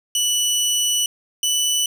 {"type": "tone pair in turn", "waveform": "20% pulse", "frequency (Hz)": [2960, 2975], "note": ["F#7", "F#7"], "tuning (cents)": [0, 9], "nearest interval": "unison", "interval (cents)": 9, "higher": "second", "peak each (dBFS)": -12, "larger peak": "neither", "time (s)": [[0.15, 1.06], [1.43, 1.86]], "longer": "first", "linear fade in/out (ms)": 2, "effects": ["9-bit"]}